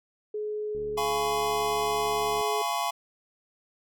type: tone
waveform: sine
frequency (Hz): 423.2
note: G#4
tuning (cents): +33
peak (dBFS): -29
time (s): 0.34-2.62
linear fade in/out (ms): 5
type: click train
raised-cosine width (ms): 3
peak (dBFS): -34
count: 123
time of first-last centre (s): 0.75-2.41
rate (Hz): 73.5
type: chord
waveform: square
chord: C# dominant seventh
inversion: first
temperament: just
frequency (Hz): 693 / 831.5 / 997.9 / 1108.7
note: E#5 / G#5 / B5 / C#6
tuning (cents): -14 / +2 / +18 / 0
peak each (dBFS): -33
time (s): 0.97-2.91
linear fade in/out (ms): 10
effects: none